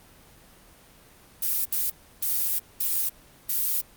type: noise bursts at uneven times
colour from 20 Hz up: violet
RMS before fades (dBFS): -25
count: 5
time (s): 1.42-1.65 / 1.72-1.9 / 2.22-2.59 / 2.8-3.09 / 3.49-3.81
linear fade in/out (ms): 5
effects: pink hiss -53 dBFS RMS until 3.96 s + Opus 24 kbps